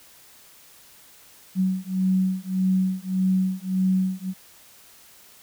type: beating tone pair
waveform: sine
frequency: 186.6 / 188.3 Hz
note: F#3 / F#3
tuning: +15 / +31 cents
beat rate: 1.7 Hz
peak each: -23 dBFS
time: 1.55-4.34 s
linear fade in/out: 50 ms
effects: white hiss -51 dBFS RMS until 5.42 s